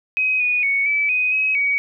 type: tone with pitch steps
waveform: sine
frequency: 2527 / 2468 / 2223 / 2303 / 2501 / 2547 / 2258 Hz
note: D#7 / D#7 / C#7 / D7 / D#7 / D#7 / C#7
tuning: +26 / -15 / +4 / -34 / +8 / +40 / +31 cents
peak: -16 dBFS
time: 0.17-1.78 s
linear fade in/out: 0 ms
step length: 230 ms
effects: none